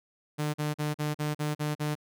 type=tone bursts; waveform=sawtooth; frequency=150 Hz; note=D3; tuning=37 cents sharp; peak=-24 dBFS; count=8; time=0.38-1.954 s; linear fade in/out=20 ms; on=160 ms; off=42 ms; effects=none